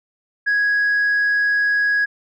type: tone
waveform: sine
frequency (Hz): 1661.2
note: G#6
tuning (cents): 0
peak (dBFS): -13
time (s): 0.46-2.06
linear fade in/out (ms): 20
effects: tanh soft clip ceiling -13 dBFS